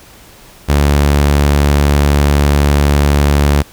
sawtooth tone, 72 Hz, D2, 34 cents flat, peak -4 dBFS, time 0.68-3.63 s, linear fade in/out 20 ms, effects pink hiss -40 dBFS RMS until 3.72 s

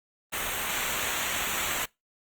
pink noise with comb filter, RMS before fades -30 dBFS, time 0.32-1.86 s, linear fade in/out 20 ms, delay 0.2 ms, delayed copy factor -0.8, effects noise-tail reverb RT60 0.2 s tail -23 dB re dry + Opus 32 kbps

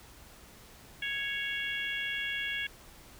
harmonic tone, 554.4 Hz, C#5, in tune, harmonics 3 / 4 / 5 / 6, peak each -36 / -37 / -38 / -39 dBFS, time 1.02-2.67 s, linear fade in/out 5 ms, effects added 60 Hz sine -61 dBFS peak until 3.19 s + pink hiss -54 dBFS RMS until 3.19 s

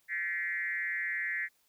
sine tone with frequency modulation, 1909 Hz, A#6, 41 cents sharp, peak -31 dBFS, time 0.08-1.49 s, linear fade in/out 50 ms, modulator 175 Hz, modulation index 1.3, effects white hiss -71 dBFS RMS until 1.68 s

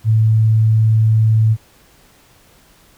sine tone, 110.3 Hz, A2, 5 cents sharp, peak -9 dBFS, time 0.04-1.57 s, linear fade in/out 50 ms, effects pink hiss -50 dBFS RMS until 2.97 s

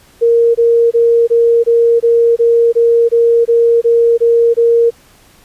sine tone bursts, 466.2 Hz, A#4, in tune, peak -6 dBFS, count 13, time 0.21-4.906 s, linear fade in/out 20 ms, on 340 ms, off 23 ms, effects pink hiss -46 dBFS RMS until 5.44 s + resampled to 32000 Hz

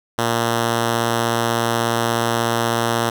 5% pulse tone, 116.54 Hz, A#2, in tune, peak -6 dBFS, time 0.18-3.1 s, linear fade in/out 5 ms, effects none

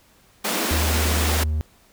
pink high-pass noise, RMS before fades -24 dBFS, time 0.44-1.44 s, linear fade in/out 10 ms, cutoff 180 Hz, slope 96 dB/octave
triangle tone, 77 Hz, D#2, 17 cents flat, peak -18 dBFS, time 0.71-1.61 s, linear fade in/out 0 ms
effects pink hiss -56 dBFS RMS until 1.92 s

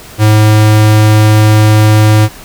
square tone, 107.3 Hz, A2, 43 cents flat, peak -4 dBFS, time 0.18-2.29 s, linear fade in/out 50 ms, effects pink hiss -32 dBFS RMS until 2.44 s

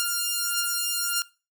5% pulse beating tone pair, 1400 / 1401.7 Hz, F6 / F6, +4 / +6 cents, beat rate 1.7 Hz, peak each -18 / -15 dBFS, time 0-1.22 s, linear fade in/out 0 ms, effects noise-tail reverb RT60 0.3 s tail -19 dB re dry

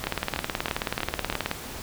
two click trains, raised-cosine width 0.3 ms, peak -11 / -9 dBFS, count 5 / 28, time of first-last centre 0.04-1.326 / 0.07-1.514 s, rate 3.11 / 18.7 Hz, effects pink hiss -38 dBFS RMS until 1.82 s

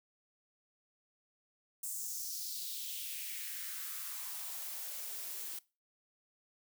blue noise with high-pass filter sweep, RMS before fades -42 dBFS, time 1.83-5.59 s, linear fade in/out 5 ms, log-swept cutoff 8100 to 300 Hz, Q 2.7, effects noise-tail reverb RT60 0.3 s tail -21 dB re dry

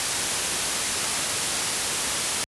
white low-pass noise, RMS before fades -27 dBFS, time 0-2.44 s, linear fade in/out 0 ms, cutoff 11000 Hz, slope 96 dB/octave, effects high-pass 60 Hz 12 dB/octave

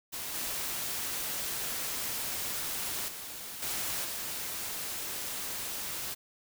white noise with level steps, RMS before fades -38 / -35 / -42 / -34 / -37 dBFS, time 0.12-6.15 s, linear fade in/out 20 ms, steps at 0.34 / 3.08 / 3.62 / 4.04 s, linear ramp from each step 5 ms, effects none

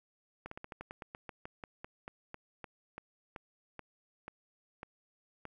slowing click train, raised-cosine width 0.5 ms, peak -28 dBFS, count 22, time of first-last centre 0.46-5.453 s, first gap 54 ms, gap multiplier 1.13, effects 11-bit

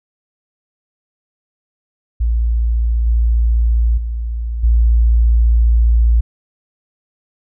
sine tone with level steps, 57.4 Hz, A#1, 26 cents flat, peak -12 / -10 / -18 / -8 dBFS, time 2.2-6.21 s, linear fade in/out 10 ms, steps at 3.06 / 3.97 / 4.63 s, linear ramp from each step 10 ms, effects none

